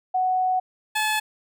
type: tone pair in turn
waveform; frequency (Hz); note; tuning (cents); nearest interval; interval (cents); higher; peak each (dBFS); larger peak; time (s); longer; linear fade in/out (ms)
sine / 15% pulse; 742 / 861; F#5 / A5; +5 / -38; minor third; 257; second; -19 / -15; second; 0.14-0.6 / 0.95-1.2; first; 10
effects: none